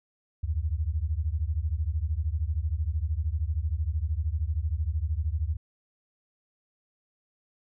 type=beating tone pair; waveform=sine; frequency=72.4 / 85.4 Hz; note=D2 / F2; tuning=-24 / -38 cents; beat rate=13 Hz; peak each=-28 / -29 dBFS; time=0.43-5.57 s; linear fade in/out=10 ms; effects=none